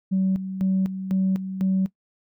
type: tone with tremolo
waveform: sine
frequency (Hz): 189.8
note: F#3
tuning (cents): +44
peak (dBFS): -17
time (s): 0.11-1.87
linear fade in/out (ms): 20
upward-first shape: square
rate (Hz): 2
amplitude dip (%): 70
effects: noise-tail reverb RT60 0.1 s tail -19 dB re dry + tanh soft clip ceiling -15 dBFS